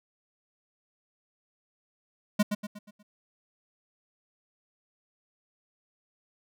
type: tone with echo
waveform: square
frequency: 207.7 Hz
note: G#3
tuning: in tune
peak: -20 dBFS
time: 2.39-2.43 s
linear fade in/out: 10 ms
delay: 120 ms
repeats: 5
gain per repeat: -7 dB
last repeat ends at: 3.03 s
effects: none